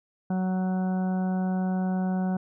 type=harmonic tone; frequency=185.9 Hz; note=F#3; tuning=8 cents sharp; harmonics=1 / 2 / 3 / 4 / 5 / 6 / 7 / 8; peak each=-24 / -40 / -40 / -36 / -46 / -52 / -53 / -46 dBFS; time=0.3-2.37 s; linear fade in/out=5 ms; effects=none